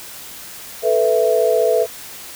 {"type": "chord", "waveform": "sine", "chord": "A suspended second", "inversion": "none", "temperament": "just", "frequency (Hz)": [440, 495, 660], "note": ["A4", "B4", "E5"], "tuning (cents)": [0, 4, 2], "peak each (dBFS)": -17, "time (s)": [0.82, 1.87], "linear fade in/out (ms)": 50, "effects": ["white hiss -35 dBFS RMS until 2.35 s"]}